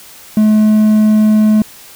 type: tone with hard clipping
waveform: triangle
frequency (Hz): 214.5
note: A3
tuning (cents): -44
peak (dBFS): -7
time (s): 0.37-1.62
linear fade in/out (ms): 2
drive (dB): 6
effects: white hiss -37 dBFS RMS until 1.95 s